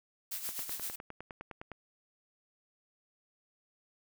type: noise with tremolo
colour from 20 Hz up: blue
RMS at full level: -37 dBFS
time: 0.31-0.96 s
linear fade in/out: 10 ms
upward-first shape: sine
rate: 7.8 Hz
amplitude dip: 60%
type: click train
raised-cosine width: 0.5 ms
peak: -28 dBFS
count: 13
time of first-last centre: 0.49-1.717 s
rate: 9.78 Hz
effects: none